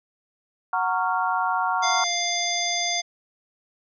sine chord, Gb major seventh, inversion none, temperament just, 740 / 925 / 1110 / 1387.5 Hz, Gb5 / Bb5 / Db6 / F6, 0 / -14 / +2 / -12 cents, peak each -26 / -26 / -27 / -27 dBFS, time 0.73-2.04 s, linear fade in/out 2 ms
harmonic tone, 698.5 Hz, F5, in tune, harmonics 1 / 3 / 5 / 7 / 9, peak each -29 / -29 / -29 / -29 / -29 dBFS, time 1.82-3.02 s, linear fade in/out 20 ms
effects none

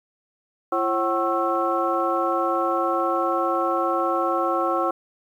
sine tone cluster, 340.1 / 541 / 755 / 1090 / 1322 Hz, F4 / C#5 / F#5 / C#6 / E6, -46 / -42 / +35 / -29 / +5 cents, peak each -26 dBFS, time 0.72-4.91 s, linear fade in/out 5 ms, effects tanh soft clip ceiling -8 dBFS + 9-bit

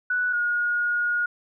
sine tone pair in turn, 1479 / 1438.6 Hz, F#6 / F#6, -1 / -49 cents, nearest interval unison, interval 48 cents, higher first, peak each -21 dBFS, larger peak neither, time 0.1-0.33 / 0.33-1.26 s, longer second, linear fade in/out 5 ms, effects none

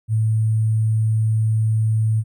sine tone with sample-and-hold, 110 Hz, A2, in tune, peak -15 dBFS, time 0.08-2.24 s, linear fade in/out 50 ms, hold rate 8820 Hz, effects none

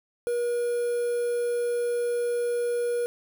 triangle tone with quantisation, 480 Hz, B4, 49 cents flat, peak -22 dBFS, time 0.27-3.06 s, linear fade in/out 0 ms, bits 7, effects none

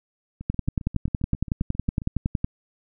two click trains, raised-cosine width 5 ms, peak -23 / -10 dBFS, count 13 / 22, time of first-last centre 0.41-2.019 / 0.5-2.444 s, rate 7.46 / 10.8 Hz, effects none

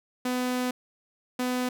sawtooth tone pair in turn, 250.6 / 250.6 Hz, B3 / B3, +25 / +25 cents, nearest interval unison, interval 0 cents, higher neither, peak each -22 dBFS, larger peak neither, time 0.25-0.71 / 1.39-1.69 s, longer first, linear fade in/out 5 ms, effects none

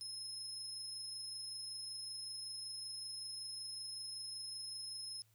35% pulse tone with amplitude modulation, 5170 Hz, E8, 34 cents flat, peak -40 dBFS, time 0.01-5.22 s, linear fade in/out 0 ms, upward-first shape sine, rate 25.3 Hz, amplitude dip 25%, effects added 110 Hz sine -70 dBFS peak until 5.34 s + white hiss -75 dBFS RMS until 5.34 s

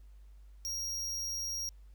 45% pulse tone, 5630 Hz, F8, 13 cents sharp, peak -35 dBFS, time 0.65-1.69 s, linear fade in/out 0 ms, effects added 50 Hz sine -51 dBFS peak until 1.94 s + pink hiss -74 dBFS RMS until 1.94 s

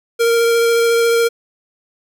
square tone with vibrato, 464.5 Hz, A#4, 6 cents flat, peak -12 dBFS, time 0.19-1.29 s, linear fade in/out 20 ms, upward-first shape sine, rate 14 Hz, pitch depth 10 cents each way, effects none

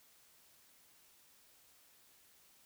silence, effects white hiss -66 dBFS RMS until 2.65 s

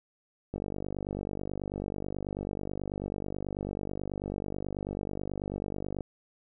click train, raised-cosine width 2 ms, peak -21 dBFS, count 270, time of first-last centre 0.54-6.007 s, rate 49.2 Hz, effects none

